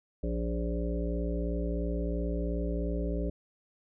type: harmonic tone with a mistuned harmonic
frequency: 58.1 Hz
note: A#1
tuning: 5 cents flat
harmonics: 1 / 3 / 5 / 7 / 9 / 10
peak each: -31 / -36 / -38 / -39 / -41 / -41 dBFS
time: 0.23-3.3 s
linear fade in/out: 5 ms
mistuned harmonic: 9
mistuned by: -16 cents
effects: none